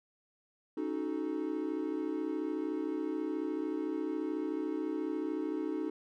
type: chord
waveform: triangle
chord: D# half-diminished seventh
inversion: third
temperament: equal with one note detuned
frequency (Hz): 277.2 / 311.1 / 370 / 434.2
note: C#4 / D#4 / F#4 / A4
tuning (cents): 0 / 0 / 0 / -23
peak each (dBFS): -38 / -33 / -38 / -39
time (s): 0.77-5.9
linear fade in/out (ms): 5
effects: none